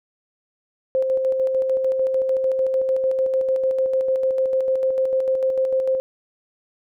sine tone with tremolo, 525 Hz, C5, 6 cents sharp, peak -16 dBFS, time 0.95-6 s, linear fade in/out 0 ms, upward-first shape square, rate 6.7 Hz, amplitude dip 35%, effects none

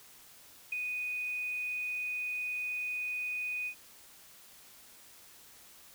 sine tone with ADSR envelope, 2484 Hz, D#7, 3 cents flat, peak -29 dBFS, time 0.72-3.75 s, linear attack 6 ms, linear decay 10 ms, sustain -4 dB, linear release 84 ms, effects white hiss -56 dBFS RMS until 5.94 s

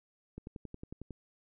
click train, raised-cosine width 3 ms, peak -30 dBFS, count 9, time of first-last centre 0.38-1.107 s, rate 11 Hz, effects none

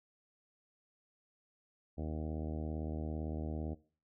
harmonic tone, 77.78 Hz, D#2, in tune, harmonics 1 / 2 / 3 / 4 / 5 / 6 / 7 / 8 / 9 / 10, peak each -39 / -44 / -44 / -46 / -51 / -51 / -52 / -52 / -55 / -59 dBFS, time 1.97-3.75 s, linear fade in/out 20 ms, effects noise-tail reverb RT60 0.4 s tail -19 dB re dry

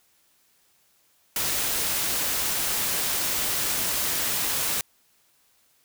white noise, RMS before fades -26 dBFS, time 1.36-4.81 s, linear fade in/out 2 ms, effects white hiss -64 dBFS RMS until 5.84 s

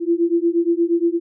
sine beating tone pair, 335.4 / 343.9 Hz, E4 / F4, +30 / -27 cents, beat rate 8.5 Hz, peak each -18 dBFS, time 0-1.2 s, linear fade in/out 50 ms, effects none

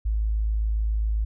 sine tone, 53.7 Hz, A1, 41 cents flat, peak -21 dBFS, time 0.05-1.25 s, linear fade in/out 10 ms, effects none

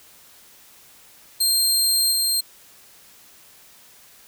20% pulse tone with level steps, 4186 Hz, C8, in tune, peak -11 / -13 dBFS, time 1.4-2.41 s, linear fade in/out 10 ms, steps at 2.11 s, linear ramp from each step 20 ms, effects white hiss -50 dBFS RMS until 4.27 s

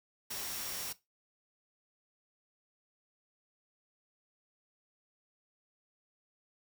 sine tone in noise, 5588 Hz, F8, in tune, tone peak -47 dBFS, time 0.3-0.93 s, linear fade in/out 10 ms, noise white, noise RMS -40 dBFS, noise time 0.3-0.93 s, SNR -10 dB, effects noise-tail reverb RT60 0.2 s tail -17 dB re dry

